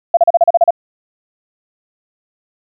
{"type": "tone bursts", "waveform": "sine", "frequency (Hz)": 682, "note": "F5", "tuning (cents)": -41, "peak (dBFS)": -4, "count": 9, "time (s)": [0.14, 0.707], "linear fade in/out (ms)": 5, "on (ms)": 31, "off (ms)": 36, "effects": []}